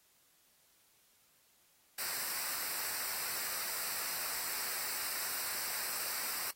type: noise with comb filter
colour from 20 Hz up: white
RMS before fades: -38 dBFS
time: 1.98-6.51 s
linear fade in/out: 5 ms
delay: 0.3 ms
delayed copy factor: -0.7
effects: white hiss -69 dBFS RMS until 6.55 s + AAC 48 kbps